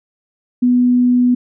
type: tone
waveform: sine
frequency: 246.9 Hz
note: B3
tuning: in tune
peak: -9 dBFS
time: 0.62-1.35 s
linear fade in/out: 10 ms
effects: none